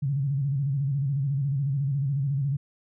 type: tone with vibrato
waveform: sine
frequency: 138.59 Hz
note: C#3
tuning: in tune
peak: -23 dBFS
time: 0.02-2.57 s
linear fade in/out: 10 ms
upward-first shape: square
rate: 14 Hz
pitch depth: 79 cents each way
effects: none

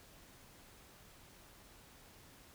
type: silence
effects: pink hiss -60 dBFS RMS until 2.54 s

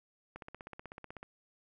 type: click train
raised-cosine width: 0.5 ms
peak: -30 dBFS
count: 15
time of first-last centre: 0.36-1.23 s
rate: 16.1 Hz
effects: none

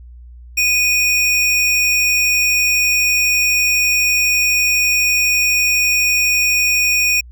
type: tone pair together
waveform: square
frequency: 2478 / 5550 Hz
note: D#7 / F8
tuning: -8 / -12 cents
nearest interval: octave + major second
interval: 1396 cents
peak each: -14 / -20 dBFS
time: 0.57-7.21 s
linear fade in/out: 10 ms
effects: added 60 Hz sine -35 dBFS peak until 7.31 s

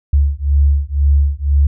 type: beating tone pair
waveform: sine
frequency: 70.1 / 72.1 Hz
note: C#2 / D2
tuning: +20 / -31 cents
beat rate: 2 Hz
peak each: -13 dBFS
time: 0.13-1.67 s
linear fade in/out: 5 ms
effects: none

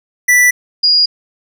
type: tone pair in turn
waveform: square / sine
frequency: 1972 / 4867 Hz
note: B6 / D#8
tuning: -3 / -39 cents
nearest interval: octave + major third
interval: 1564 cents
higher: second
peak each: -7 dBFS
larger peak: neither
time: 0.28-0.51 / 0.83-1.06 s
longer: neither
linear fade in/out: 10 ms
effects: none

